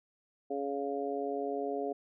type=harmonic tone; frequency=140.1 Hz; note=C#3; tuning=19 cents sharp; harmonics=2 / 3 / 4 / 5; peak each=-39 / -35 / -40 / -38 dBFS; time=0.5-1.93 s; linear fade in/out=10 ms; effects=none